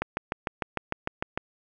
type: click train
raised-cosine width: 0.5 ms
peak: -12 dBFS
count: 10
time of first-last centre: 0.02-1.375 s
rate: 6.64 Hz
effects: none

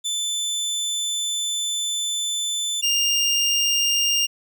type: tone pair in turn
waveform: 25% pulse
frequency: 3520 / 2807 Hz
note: A7 / F7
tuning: 0 / +8 cents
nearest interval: major third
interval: 392 cents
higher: first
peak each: -19 / -14 dBFS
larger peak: second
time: 0.04-2.82 / 2.82-4.27 s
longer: first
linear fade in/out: 20 ms
effects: none

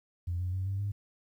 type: tone with pitch steps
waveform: sine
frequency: 87.31 / 90.6 / 94.01 / 97.55 / 101.22 Hz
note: F2 / F#2 / F#2 / G2 / G#2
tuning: 0 / -36 / +28 / -8 / -44 cents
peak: -29 dBFS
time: 0.27-0.92 s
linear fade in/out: 10 ms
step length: 130 ms
effects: tanh soft clip ceiling -25 dBFS + 11-bit

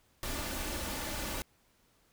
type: noise with comb filter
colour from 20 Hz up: pink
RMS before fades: -37 dBFS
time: 0.23-1.42 s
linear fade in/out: 0 ms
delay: 3.4 ms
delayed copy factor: +0.5
effects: pink hiss -69 dBFS RMS until 2.12 s

